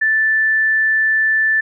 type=tone; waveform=sine; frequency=1760 Hz; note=A6; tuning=in tune; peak=-12 dBFS; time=0.01-1.61 s; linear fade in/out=10 ms; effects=none